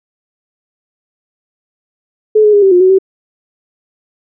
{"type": "tone with pitch steps", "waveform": "sine", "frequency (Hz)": [429.6, 421, 408.3, 386.6, 357, 373.4, 382.8], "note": ["A4", "G#4", "G#4", "G4", "F4", "F#4", "G4"], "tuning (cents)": [-41, 24, -29, -24, 38, 16, -41], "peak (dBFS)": -4, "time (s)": [2.35, 2.987], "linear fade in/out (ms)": 10, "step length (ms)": 91, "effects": []}